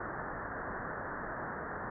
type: low-pass noise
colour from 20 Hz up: white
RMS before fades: -40 dBFS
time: 0-1.9 s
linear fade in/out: 5 ms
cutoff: 1800 Hz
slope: 96 dB/octave
effects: none